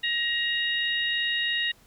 harmonic tone, 943 Hz, A#5, 20 cents sharp, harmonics 2 / 3 / 4, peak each -27 / -29 / -30 dBFS, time 0.03-1.72 s, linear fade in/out 10 ms, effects pink hiss -58 dBFS RMS until 1.86 s

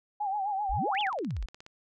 sine tone with vibrato, 803 Hz, G5, 41 cents sharp, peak -28 dBFS, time 0.2-1.1 s, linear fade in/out 10 ms, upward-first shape sine, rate 7.7 Hz, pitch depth 93 cents each way
sine exponential two-way sweep, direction up then down, 32.21 to 3557 to 32.21 Hz, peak -30 dBFS, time 0.69-1.46 s, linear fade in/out 10 ms, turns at 1 s
click train, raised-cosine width 0.2 ms, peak -30 dBFS, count 13, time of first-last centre 0.95-1.664 s, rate 16.8 Hz
effects none

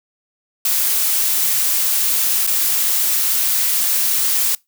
blue noise with dropouts, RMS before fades -17 dBFS, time 0.65-4.55 s, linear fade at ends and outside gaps 2 ms, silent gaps 2.466-2.474 s, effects noise-tail reverb RT60 0.2 s tail -24 dB re dry

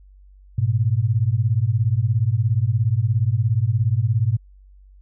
sine beating tone pair, 103.8 / 120.8 Hz, G#2 / B2, 0 / -38 cents, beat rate 17 Hz, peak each -19 dBFS, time 0.58-4.37 s, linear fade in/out 5 ms, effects added 48 Hz sine -45 dBFS peak until 5.01 s

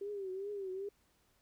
sine tone with vibrato, 392.3 Hz, G4, 1 cent sharp, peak -38 dBFS, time 0.01-0.89 s, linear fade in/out 5 ms, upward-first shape triangle, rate 2.5 Hz, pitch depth 110 cents each way, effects pink hiss -73 dBFS RMS until 1.41 s

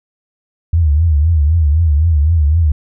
sine tone with vibrato, 78.2 Hz, D#2, 9 cents sharp, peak -8 dBFS, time 0.73-2.72 s, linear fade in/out 5 ms, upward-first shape triangle, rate 3.9 Hz, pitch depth 180 cents each way, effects none

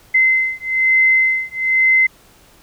sine beating tone pair, 2061 / 2062.1 Hz, C7 / C7, -27 / -26 cents, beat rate 1.1 Hz, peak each -15 dBFS, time 0.14-2.07 s, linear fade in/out 10 ms, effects pink hiss -49 dBFS RMS until 2.62 s

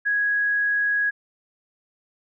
sine tone, 1661.2 Hz, G#6, in tune, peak -19 dBFS, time 0.05-1.11 s, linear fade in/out 20 ms, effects none

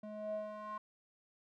square tone with band-pass filter sweep, 211.9 Hz, G#3, 35 cents sharp, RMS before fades -43 dBFS, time 0.03-0.78 s, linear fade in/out 5 ms, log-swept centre 440 to 1100 Hz, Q 5.9, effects none

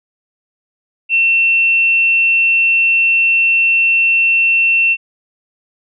sine tone, 2700 Hz, E7, 41 cents sharp, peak -9 dBFS, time 1.09-4.97 s, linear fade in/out 50 ms, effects none

